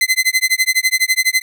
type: tone with tremolo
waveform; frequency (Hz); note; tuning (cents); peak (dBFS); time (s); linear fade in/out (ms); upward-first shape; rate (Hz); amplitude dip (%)
sawtooth; 2049; C7; -37; -6; 0.01-1.42; 2; sine; 12; 100
effects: none